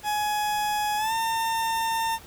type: tone with pitch glide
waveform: 40% pulse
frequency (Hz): 840 to 905.5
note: G#5 to A5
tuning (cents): +19 to +49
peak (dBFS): -23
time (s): 0.03-2.19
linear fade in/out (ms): 50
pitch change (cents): +130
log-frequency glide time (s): 0.97-1.13
effects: pink hiss -48 dBFS RMS until 2.26 s